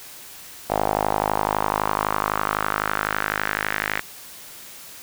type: tone with band-pass filter sweep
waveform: sawtooth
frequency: 51.91 Hz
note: G#1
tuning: in tune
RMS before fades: -24 dBFS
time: 0.69-4.01 s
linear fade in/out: 20 ms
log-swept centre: 730 to 1900 Hz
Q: 2.9
effects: white hiss -41 dBFS RMS until 5.02 s